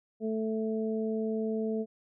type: harmonic tone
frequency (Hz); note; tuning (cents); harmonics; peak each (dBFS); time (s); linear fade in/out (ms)
220; A3; 0; 1 / 2 / 3; -31 / -32 / -41; 0.2-1.86; 50
effects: none